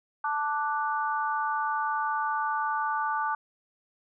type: chord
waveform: sine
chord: D major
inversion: second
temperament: equal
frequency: 880 / 1174.7 / 1480 Hz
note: A5 / D6 / F#6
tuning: 0 / 0 / 0 cents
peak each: -29 / -30 / -33 dBFS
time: 0.24-3.35 s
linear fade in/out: 5 ms
effects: none